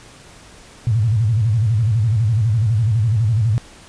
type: tone with vibrato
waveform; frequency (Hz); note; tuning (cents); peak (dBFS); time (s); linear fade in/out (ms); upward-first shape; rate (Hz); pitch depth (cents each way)
sine; 110.5; A2; +8; -13; 0.87-3.58; 0; square; 12; 130
effects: pink hiss -43 dBFS RMS until 3.88 s + resampled to 22050 Hz